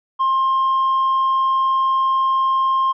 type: tone with tanh clipping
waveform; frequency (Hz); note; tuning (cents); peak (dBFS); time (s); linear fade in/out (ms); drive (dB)
sine; 1061; C6; +24; -15; 0.19-2.93; 20; 1
effects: none